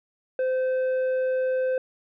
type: tone with tanh clipping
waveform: triangle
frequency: 516 Hz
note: C5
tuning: 24 cents flat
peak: -23 dBFS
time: 0.39-1.78 s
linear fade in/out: 2 ms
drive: 10 dB
effects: none